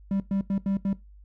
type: tone bursts at uneven times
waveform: triangle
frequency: 196 Hz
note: G3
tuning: in tune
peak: -21 dBFS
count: 5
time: 0.11-0.2 / 0.31-0.41 / 0.5-0.58 / 0.66-0.77 / 0.85-0.93 s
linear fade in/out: 2 ms
effects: noise-tail reverb RT60 0.2 s tail -18 dB re dry + added 50 Hz sine -47 dBFS peak until 1.24 s